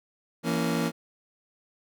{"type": "chord", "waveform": "30% pulse", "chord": "A# diminished", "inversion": "second", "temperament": "just", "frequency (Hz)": [167.82, 233.1, 279.7], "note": ["E3", "A#3", "C#4"], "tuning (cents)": [31, 0, 16], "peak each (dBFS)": [-26, -26, -29], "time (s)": [0.43, 0.92], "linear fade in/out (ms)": 50, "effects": []}